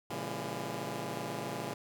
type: chord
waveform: 10% pulse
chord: A# diminished seventh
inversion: none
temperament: just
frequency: 116.54 / 139.85 / 167.82 / 201.4 Hz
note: A#2 / C#3 / E3 / G3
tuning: 0 / +16 / +31 / +47 cents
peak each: -34 dBFS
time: 0.1-1.74 s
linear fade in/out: 5 ms
effects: none